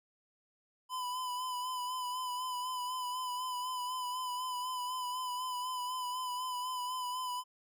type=tone with vibrato; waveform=square; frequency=1003 Hz; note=B5; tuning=26 cents sharp; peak=-36 dBFS; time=0.89-7.44 s; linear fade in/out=50 ms; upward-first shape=sine; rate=4 Hz; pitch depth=32 cents each way; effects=none